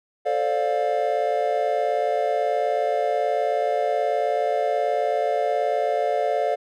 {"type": "chord", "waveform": "triangle", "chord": "D minor seventh", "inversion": "second", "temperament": "just", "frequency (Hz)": [440.5, 528.6, 587.3, 704.8], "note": ["A4", "C5", "D5", "F5"], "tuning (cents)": [2, 18, 0, 16], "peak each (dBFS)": [-25, -26, -23, -22], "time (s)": [0.25, 6.56], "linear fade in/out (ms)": 20, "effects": []}